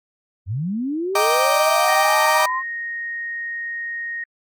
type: linear sweep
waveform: sine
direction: up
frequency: 84.3 to 1070 Hz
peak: -21 dBFS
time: 0.46-2.63 s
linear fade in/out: 50 ms
type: chord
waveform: 35% pulse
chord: Eb major seventh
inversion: none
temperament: equal with one note detuned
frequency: 622.3 / 780.4 / 932.3 / 1174.7 Hz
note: Eb5 / G5 / Bb5 / D6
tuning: 0 / -8 / 0 / 0 cents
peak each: -19 / -22 / -23 / -18 dBFS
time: 1.15-2.46 s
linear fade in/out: 5 ms
type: tone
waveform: sine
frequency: 1864.7 Hz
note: A#6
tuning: in tune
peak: -25 dBFS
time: 1.88-4.24 s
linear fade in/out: 5 ms
effects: Opus 48 kbps